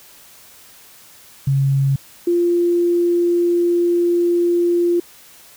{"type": "tone pair in turn", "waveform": "sine", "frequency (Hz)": [137, 346.9], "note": ["C#3", "F4"], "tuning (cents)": [-20, -12], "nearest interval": "octave + major third", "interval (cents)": 1608, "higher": "second", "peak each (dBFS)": -13, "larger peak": "neither", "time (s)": [[1.47, 1.96], [2.27, 5]], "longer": "second", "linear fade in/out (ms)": 5, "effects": ["white hiss -45 dBFS RMS until 5.56 s"]}